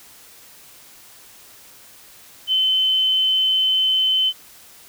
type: tone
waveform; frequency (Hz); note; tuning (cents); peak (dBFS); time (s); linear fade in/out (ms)
sine; 3059; G7; -43; -15; 2.47-4.33; 50
effects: white hiss -46 dBFS RMS until 4.88 s